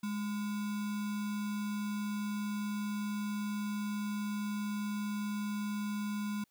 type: tone with sample-and-hold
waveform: sine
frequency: 207.7 Hz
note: G#3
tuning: in tune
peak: -33 dBFS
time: 0.03-6.44 s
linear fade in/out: 5 ms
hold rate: 1225 Hz
effects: white hiss -75 dBFS RMS until 6.5 s